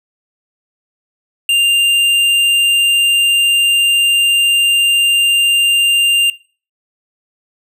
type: tone with tanh clipping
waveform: triangle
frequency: 2794 Hz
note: F7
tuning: in tune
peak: -11 dBFS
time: 1.49-6.3 s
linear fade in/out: 2 ms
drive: 15 dB
effects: noise-tail reverb RT60 0.4 s tail -20 dB re dry